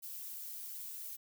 violet noise with flanger, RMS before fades -45 dBFS, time 0.02-1.17 s, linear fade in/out 20 ms, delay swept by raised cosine 1.3 to 4.8 ms, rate 2.9 Hz, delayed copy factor +0.65, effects none

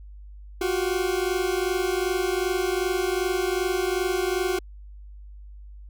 40% pulse tone pair together, 356.3 / 378.9 Hz, F4 / F#4, +35 / +41 cents, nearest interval minor second, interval 106 cents, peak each -25 dBFS, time 0.61-4.59 s, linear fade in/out 5 ms, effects added 50 Hz sine -40 dBFS peak until 5.89 s

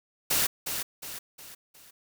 white noise with echo, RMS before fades -25 dBFS, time 0.3-0.47 s, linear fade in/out 10 ms, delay 360 ms, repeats 4, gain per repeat -7 dB, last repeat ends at 1.91 s, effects none

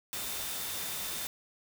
sine tone in noise, 3594 Hz, A7, 36 cents sharp, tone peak -46 dBFS, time 0.13-1.27 s, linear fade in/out 0 ms, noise white, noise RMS -37 dBFS, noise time 0.13-1.27 s, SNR -12 dB, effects none

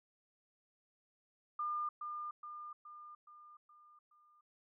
sine tone with echo, 1205 Hz, D6, 44 cents sharp, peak -35 dBFS, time 1.59-1.89 s, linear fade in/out 5 ms, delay 420 ms, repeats 6, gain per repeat -5 dB, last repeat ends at 4.41 s, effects none

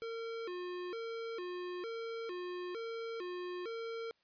square tone with vibrato, 404.6 Hz, G#4, 45 cents flat, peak -40 dBFS, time 0.02-4.11 s, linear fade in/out 0 ms, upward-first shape square, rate 1.1 Hz, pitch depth 210 cents each way, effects white hiss -75 dBFS RMS until 4.23 s + resampled to 11025 Hz

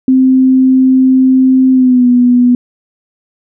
sine tone with pitch glide, 260.4 to 245.8 Hz, C4 to B3, -8 to -8 cents, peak -4 dBFS, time 0.08-2.55 s, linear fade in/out 2 ms, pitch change -100 cents, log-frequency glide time 1.72-2.07 s, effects none

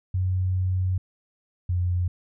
sine tone pair in turn, 92.5 / 89.24 Hz, F#2 / F2, 0 / +38 cents, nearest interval minor second, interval 62 cents, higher first, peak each -21 dBFS, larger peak neither, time 0.14-0.98 / 1.69-2.08 s, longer first, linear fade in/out 5 ms, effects none

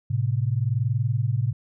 sine tone pair together, 109.93 / 130.81 Hz, A2 / C3, -1 / 0 cents, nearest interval minor third, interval 301 cents, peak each -23 / -24 dBFS, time 0.1-1.53 s, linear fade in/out 10 ms, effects none

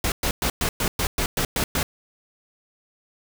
pink noise bursts, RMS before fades -23 dBFS, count 10, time 0.04-1.83 s, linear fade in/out 2 ms, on 80 ms, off 110 ms, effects none

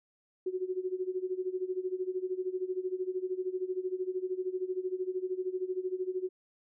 sine tone with tremolo, 370 Hz, F#4, in tune, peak -28 dBFS, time 0.46-6.29 s, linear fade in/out 5 ms, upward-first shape sine, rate 13 Hz, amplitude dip 85%, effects none

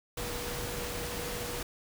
sine tone in noise, 483.2 Hz, B4, 38 cents flat, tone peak -41 dBFS, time 0.17-1.63 s, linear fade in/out 5 ms, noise pink, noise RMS -37 dBFS, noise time 0.17-1.63 s, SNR -7 dB, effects none

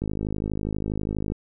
click train, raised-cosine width 3 ms, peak -15 dBFS, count 69, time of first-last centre 0.02-1.32 s, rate 52.3 Hz, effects none

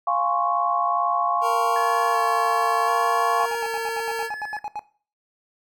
sine chord, Db major seventh, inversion first, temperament equal, 698.5 / 830.6 / 1046.5 / 1108.7 Hz, F5 / Ab5 / C6 / Db6, 0 / 0 / 0 / 0 cents, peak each -24 / -28 / -28 / -22 dBFS, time 0.07-3.46 s, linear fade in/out 5 ms
25% pulse tone with vibrato, 460.2 Hz, A#4, 22 cents flat, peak -22 dBFS, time 1.41-4.3 s, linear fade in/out 50 ms, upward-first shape square, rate 0.68 Hz, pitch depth 16 cents each way
triangle tone, 1714 Hz, A6, 46 cents flat, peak -28 dBFS, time 1.76-4.59 s, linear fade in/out 2 ms
triangle tone bursts, 837 Hz, G#5, 13 cents sharp, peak -25 dBFS, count 13, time 3.4-4.793 s, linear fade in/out 0 ms, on 37 ms, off 76 ms
effects noise-tail reverb RT60 0.4 s tail -17 dB re dry

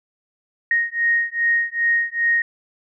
sine beating tone pair, 1864.7 / 1867.2 Hz, A#6 / A#6, 0 / +2 cents, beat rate 2.5 Hz, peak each -20 dBFS, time 0.71-2.42 s, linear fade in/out 2 ms, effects none

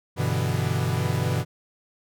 45% pulse chord, E minor seventh, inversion first, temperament equal, 98 / 123.47 / 146.83 / 164.81 Hz, G2 / B2 / D3 / E3, 0 / 0 / 0 / 0 cents, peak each -28 / -26 / -29 / -30 dBFS, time 0.16-1.45 s, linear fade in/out 50 ms, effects none

